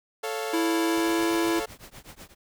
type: chord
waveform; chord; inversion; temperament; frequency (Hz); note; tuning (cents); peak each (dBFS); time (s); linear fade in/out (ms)
sawtooth; A augmented; none; equal; 440 / 554.4 / 698.5; A4 / C#5 / E#5; 0 / 0 / 0; -27 / -32 / -31; 0.23-1.66; 10
type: tone with pitch glide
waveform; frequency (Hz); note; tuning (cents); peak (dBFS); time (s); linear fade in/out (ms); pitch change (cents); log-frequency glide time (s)
square; 330 to 334; E4 to E4; +2 to +23; -24; 0.53-1.6; 10; +21; 0.86-1.29
type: noise with tremolo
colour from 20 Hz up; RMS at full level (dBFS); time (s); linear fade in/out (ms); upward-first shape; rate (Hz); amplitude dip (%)
pink; -42; 0.94-2.35; 50; triangle; 8; 100
effects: none